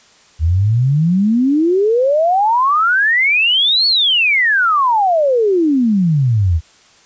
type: exponential two-way sweep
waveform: sine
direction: up then down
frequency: 75.9 to 4464 to 75.9 Hz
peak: -10 dBFS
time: 0.39-6.61 s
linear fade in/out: 50 ms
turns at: 3.87 s
effects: white hiss -48 dBFS RMS until 7.05 s + resampled to 16000 Hz